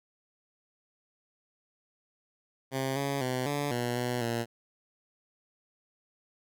10% pulse tone with pitch steps, 133.4 / 139.6 / 127.4 / 144.3 / 121.3 / 123.1 / 117.1 Hz, C3 / C#3 / C3 / D3 / B2 / B2 / A#2, +34 / +13 / -46 / -30 / -31 / -5 / +8 cents, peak -21 dBFS, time 2.71-4.46 s, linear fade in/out 50 ms, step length 250 ms, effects none

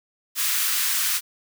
white high-pass noise, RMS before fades -23 dBFS, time 0.35-1.21 s, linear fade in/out 50 ms, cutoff 1200 Hz, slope 24 dB/octave, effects none

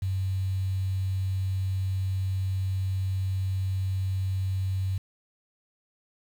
sine tone with quantisation, 95 Hz, F#2, 46 cents sharp, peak -25 dBFS, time 0.02-4.98 s, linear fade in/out 5 ms, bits 8, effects none

